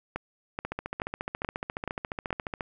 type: two click trains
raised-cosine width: 0.5 ms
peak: -17 / -16 dBFS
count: 29 / 6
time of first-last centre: 0.65-2.608 / 0.16-2.306 s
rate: 14.3 / 2.33 Hz
effects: none